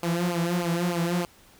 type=tone with flanger; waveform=sawtooth; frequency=172.8 Hz; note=F3; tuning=18 cents flat; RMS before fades=-26 dBFS; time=0.03-1.25 s; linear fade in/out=0 ms; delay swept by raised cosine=0.53 to 4.93 ms; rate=3.3 Hz; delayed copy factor=-0.95; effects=pink hiss -55 dBFS RMS until 1.59 s